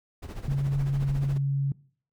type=noise with tremolo; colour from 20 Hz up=brown; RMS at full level=-33 dBFS; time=0.22-1.38 s; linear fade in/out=10 ms; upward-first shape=sine; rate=14 Hz; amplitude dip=70%
type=tone; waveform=sine; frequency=138.59 Hz; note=C#3; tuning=in tune; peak=-23 dBFS; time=0.48-1.72 s; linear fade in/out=2 ms
effects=noise-tail reverb RT60 0.5 s tail -21 dB re dry